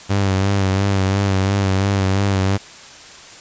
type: tone with vibrato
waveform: sawtooth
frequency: 97.5 Hz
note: G2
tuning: 9 cents flat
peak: -11 dBFS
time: 0.09-2.58 s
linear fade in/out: 20 ms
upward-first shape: sine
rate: 2.9 Hz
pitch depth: 46 cents each way
effects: white hiss -39 dBFS RMS until 3.4 s + resampled to 16000 Hz